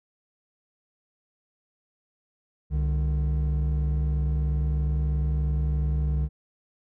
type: tone pair together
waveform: triangle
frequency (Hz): 67.41 / 150.5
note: C#2 / D3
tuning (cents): -48 / +43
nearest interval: octave + major second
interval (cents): 1391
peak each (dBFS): -20 / -25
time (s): 2.7-6.29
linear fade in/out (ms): 50
effects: tanh soft clip ceiling -17 dBFS